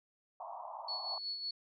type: band-pass noise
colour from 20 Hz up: white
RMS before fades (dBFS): -45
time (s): 0.4-1.18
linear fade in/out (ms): 2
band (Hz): 620 to 1100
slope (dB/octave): 96
type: tone with tremolo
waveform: sine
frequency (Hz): 4401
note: C#8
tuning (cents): -13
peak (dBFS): -35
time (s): 0.88-1.51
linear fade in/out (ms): 5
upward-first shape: sine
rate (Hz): 5.4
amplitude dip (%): 50
effects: MP3 48 kbps